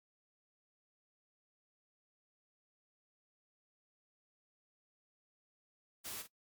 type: noise with echo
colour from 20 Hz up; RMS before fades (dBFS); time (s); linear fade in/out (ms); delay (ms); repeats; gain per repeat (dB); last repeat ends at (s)
white; -44; 6.04-6.23; 20; 46; 1; -10; 6.276
effects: noise-tail reverb RT60 0.1 s tail -20 dB re dry + MP3 96 kbps